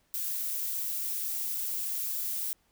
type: noise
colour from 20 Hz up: violet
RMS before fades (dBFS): -33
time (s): 0.14-2.53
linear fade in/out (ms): 0
effects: pink hiss -70 dBFS RMS until 2.71 s